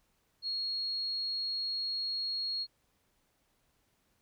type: tone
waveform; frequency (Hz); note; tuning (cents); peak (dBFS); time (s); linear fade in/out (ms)
sine; 4300; C8; +47; -32; 0.42-2.67; 50
effects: pink hiss -74 dBFS RMS until 4.21 s